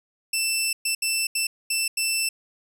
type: tone bursts at uneven times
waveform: 15% pulse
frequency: 2666 Hz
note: E7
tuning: 19 cents sharp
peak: -15 dBFS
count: 6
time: 0.33-0.73 / 0.85-0.95 / 1.02-1.27 / 1.35-1.47 / 1.7-1.88 / 1.97-2.29 s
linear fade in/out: 5 ms
effects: none